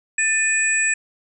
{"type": "tone cluster", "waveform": "sine", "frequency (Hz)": [1771, 2473, 7800], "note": ["A6", "D#7", "B8"], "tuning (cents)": [11, -11, -23], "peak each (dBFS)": -21, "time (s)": [0.18, 0.94], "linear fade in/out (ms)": 5, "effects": []}